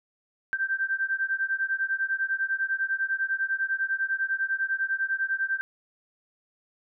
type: beating tone pair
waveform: sine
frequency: 1562 / 1572 Hz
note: G6 / G6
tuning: -7 / +4 cents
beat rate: 10 Hz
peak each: -28 dBFS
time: 0.53-5.61 s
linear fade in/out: 0 ms
effects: none